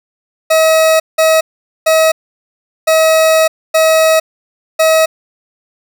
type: tone bursts at uneven times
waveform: 40% pulse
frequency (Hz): 639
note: D#5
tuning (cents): +46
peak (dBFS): -6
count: 6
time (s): 0.5-1 / 1.18-1.41 / 1.86-2.12 / 2.87-3.48 / 3.74-4.2 / 4.79-5.06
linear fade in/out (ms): 10
effects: none